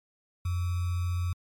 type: tone with sample-and-hold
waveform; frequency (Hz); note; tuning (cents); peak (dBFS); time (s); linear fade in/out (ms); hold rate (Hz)
sine; 88.5; F2; +23; -26; 0.45-1.33; 5; 1225
effects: MP3 64 kbps